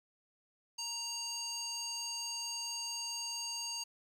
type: tone with band-pass filter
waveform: square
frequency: 932.3 Hz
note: A#5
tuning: in tune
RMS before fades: -40 dBFS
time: 0.78-3.84 s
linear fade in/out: 10 ms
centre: 5600 Hz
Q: 4.1
effects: 11-bit